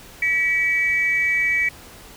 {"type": "tone pair together", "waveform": "sine", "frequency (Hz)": [1942, 2287], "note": ["B6", "D7"], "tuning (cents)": [-30, -47], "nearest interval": "minor third", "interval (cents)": 283, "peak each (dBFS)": [-21, -18], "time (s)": [0.22, 1.69], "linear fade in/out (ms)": 5, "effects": ["tanh soft clip ceiling -9 dBFS", "pink hiss -43 dBFS RMS until 2.16 s"]}